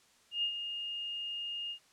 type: tone with ADSR envelope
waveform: sine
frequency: 2836 Hz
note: F7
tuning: 26 cents sharp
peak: -28 dBFS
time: 0.31-1.79 s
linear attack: 120 ms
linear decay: 83 ms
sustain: -8 dB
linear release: 85 ms
effects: white hiss -65 dBFS RMS until 1.92 s + low-pass 8000 Hz 12 dB/octave